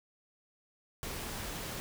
pink noise, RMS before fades -40 dBFS, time 1.03-1.8 s, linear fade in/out 0 ms, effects none

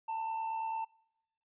triangle tone with amplitude modulation, 894 Hz, A5, 27 cents sharp, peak -30 dBFS, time 0.08-0.85 s, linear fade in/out 10 ms, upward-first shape sine, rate 69 Hz, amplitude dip 40%, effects noise-tail reverb RT60 0.9 s tail -25 dB re dry + resampled to 8000 Hz

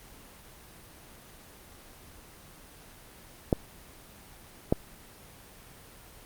clicks, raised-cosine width 2 ms, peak -8 dBFS, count 2, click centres 3.528 / 4.725 s, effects pink hiss -51 dBFS RMS until 6.25 s + Opus 24 kbps

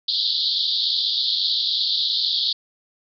pink band-pass noise, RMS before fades -22 dBFS, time 0.08-2.53 s, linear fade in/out 5 ms, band 3400 to 4700 Hz, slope 96 dB/octave, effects none

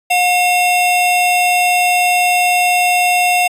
square tone pair together, 719 / 2715 Hz, F#5 / F7, -50 / -50 cents, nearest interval octave + major seventh, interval 2300 cents, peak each -13 / -16 dBFS, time 0.1-3.48 s, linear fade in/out 10 ms, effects resampled to 32000 Hz

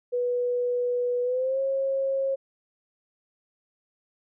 sine tone with pitch glide, 490.1 to 540.7 Hz, B4 to C#5, -13 to -43 cents, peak -23 dBFS, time 0.12-2.36 s, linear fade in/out 20 ms, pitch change +170 cents, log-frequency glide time 1.23-1.6 s, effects none

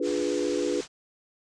sine chord, D diminished seventh, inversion none, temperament equal, 293.7 / 349.2 / 415.3 / 493.9 Hz, D4 / F4 / Ab4 / Cb5, 0 / 0 / 0 / 0 cents, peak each -30 dBFS, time 0-0.81 s, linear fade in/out 5 ms
white low-pass noise, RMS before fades -41 dBFS, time 0.02-0.88 s, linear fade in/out 50 ms, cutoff 7700 Hz, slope 48 dB/octave
effects none

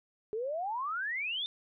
sine exponential sweep, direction up, 415.3 to 3651 Hz, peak -32 dBFS, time 0.33-1.46 s, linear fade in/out 0 ms, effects none

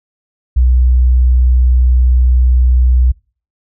sine tone, 62.3 Hz, B1, 16 cents sharp, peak -6 dBFS, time 0.56-3.12 s, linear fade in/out 10 ms, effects noise-tail reverb RT60 0.4 s tail -26 dB re dry

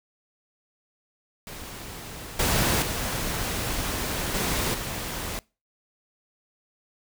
pink noise with level steps, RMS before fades -39 / -23 / -29 / -26 / -32 dBFS, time 1.47-5.39 s, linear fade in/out 0 ms, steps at 2.39 / 2.82 / 4.34 / 4.74 s, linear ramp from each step 5 ms, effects noise-tail reverb RT60 0.3 s tail -24 dB re dry

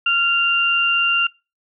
sine tone pair together, 1387 / 2782 Hz, F6 / F7, -12 / -7 cents, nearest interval octave, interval 1205 cents, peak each -20 / -15 dBFS, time 0.06-1.27 s, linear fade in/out 5 ms, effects noise-tail reverb RT60 0.3 s tail -26 dB re dry

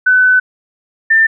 sine tone pair in turn, 1506 / 1790.9 Hz, F#6 / A6, +30 / +30 cents, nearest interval minor third, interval 300 cents, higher second, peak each -6 dBFS, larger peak neither, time 0.06-0.4 / 1.1-1.27 s, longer first, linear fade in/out 10 ms, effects none

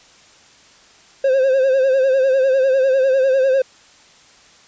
triangle tone with vibrato, 530 Hz, C5, 22 cents sharp, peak -10 dBFS, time 1.24-3.62 s, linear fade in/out 5 ms, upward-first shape sine, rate 10 Hz, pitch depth 61 cents each way, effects white hiss -48 dBFS RMS until 4.67 s + resampled to 16000 Hz

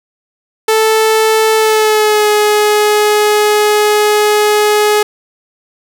sawtooth tone with pitch glide, 439.4 to 420.5 Hz, A4 to G#4, -2 to +22 cents, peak -4 dBFS, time 0.68-5.03 s, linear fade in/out 5 ms, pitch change -76 cents, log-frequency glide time 1.56-2.28 s, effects none

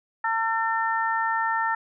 harmonic tone, 450 Hz, A4, 39 cents sharp, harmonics 2 / 3 / 4, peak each -25 / -28 / -27 dBFS, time 0.24-1.75 s, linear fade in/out 5 ms, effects none

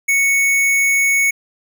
square tone, 2217 Hz, C#7, in tune, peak -13 dBFS, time 0.08-1.31 s, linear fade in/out 10 ms, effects none

